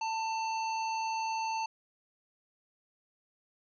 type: tone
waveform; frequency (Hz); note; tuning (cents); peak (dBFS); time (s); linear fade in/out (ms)
square; 892; A5; +23; -32; 0.01-1.66; 5
effects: resampled to 16000 Hz